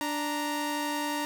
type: tone pair together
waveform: sawtooth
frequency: 293.7 / 932.4 Hz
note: D4 / A#5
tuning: 0 / 0 cents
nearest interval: octave + minor sixth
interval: 2000 cents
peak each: -28 dBFS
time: 0.01-1.25 s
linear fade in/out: 0 ms
effects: none